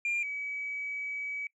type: tone pair in turn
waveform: sine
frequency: 2395 / 2279 Hz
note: D7 / C#7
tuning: +33 / +47 cents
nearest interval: minor second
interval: 86 cents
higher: first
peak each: -26 / -33 dBFS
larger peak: first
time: 0.05-0.23 / 0.23-1.47 s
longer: second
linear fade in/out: 2 ms
effects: noise-tail reverb RT60 0.1 s tail -22 dB re dry + tanh soft clip ceiling -26 dBFS